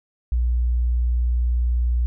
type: tone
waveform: sine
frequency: 60.1 Hz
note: B1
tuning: 46 cents flat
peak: -17 dBFS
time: 0.32-2.06 s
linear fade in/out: 0 ms
effects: none